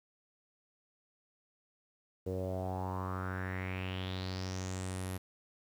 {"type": "tone with low-pass filter sweep", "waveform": "sawtooth", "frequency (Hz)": 93.1, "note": "F#2", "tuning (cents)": 11, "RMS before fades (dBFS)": -38, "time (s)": [2.26, 5.18], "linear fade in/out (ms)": 10, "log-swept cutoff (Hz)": [460, 12000], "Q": 5.2, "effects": ["10-bit"]}